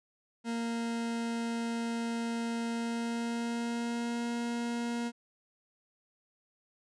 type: tone with pitch glide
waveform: 40% pulse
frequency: 232 to 236.3 Hz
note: A#3 to A#3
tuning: -8 to +24 cents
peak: -31 dBFS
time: 0.44-5.12 s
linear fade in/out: 50 ms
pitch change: +32 cents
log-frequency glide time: 2.72-4.28 s
effects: resampled to 22050 Hz